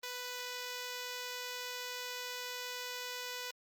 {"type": "tone", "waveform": "5% pulse", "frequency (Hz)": 495.3, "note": "B4", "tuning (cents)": 5, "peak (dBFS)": -28, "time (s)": [0.03, 3.51], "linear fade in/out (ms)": 5, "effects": ["Opus 32 kbps"]}